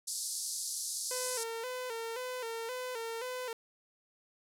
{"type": "band-pass noise", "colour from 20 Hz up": "white", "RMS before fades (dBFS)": -38, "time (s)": [0.07, 1.44], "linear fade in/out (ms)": 10, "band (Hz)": [4300, 11000], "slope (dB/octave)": 48}
{"type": "tone with vibrato", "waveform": "sawtooth", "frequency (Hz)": 480, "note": "B4", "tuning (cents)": -49, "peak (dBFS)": -33, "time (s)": [1.11, 3.53], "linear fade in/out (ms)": 2, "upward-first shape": "square", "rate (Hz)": 1.9, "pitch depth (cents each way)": 88}
{"effects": []}